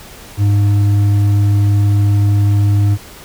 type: tone with hard clipping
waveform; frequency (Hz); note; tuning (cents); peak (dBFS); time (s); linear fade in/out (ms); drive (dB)
triangle; 101.8; G#2; -34; -10; 0.37-2.98; 50; 8
effects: pink hiss -36 dBFS RMS until 3.24 s